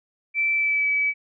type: tone with pitch glide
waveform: sine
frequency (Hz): 2329 to 2289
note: D7 to D7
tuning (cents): -15 to -45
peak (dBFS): -19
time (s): 0.34-1.14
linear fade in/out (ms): 50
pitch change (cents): -30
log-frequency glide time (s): 0.53-0.88
effects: none